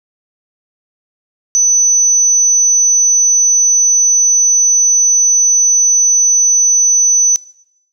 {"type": "tone", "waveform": "sine", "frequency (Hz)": 6000, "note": "F#8", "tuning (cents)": 23, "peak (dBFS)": -7, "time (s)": [1.55, 7.36], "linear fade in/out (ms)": 0, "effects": ["noise-tail reverb RT60 0.8 s tail -20 dB re dry"]}